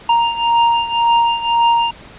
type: beating tone pair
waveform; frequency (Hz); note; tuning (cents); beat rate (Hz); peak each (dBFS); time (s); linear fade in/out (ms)
square; 933 / 934.9; A#5 / A#5; +1 / +5; 1.9; -14 / -18; 0.09-1.91; 5
effects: pink hiss -39 dBFS RMS until 2.18 s + resampled to 8000 Hz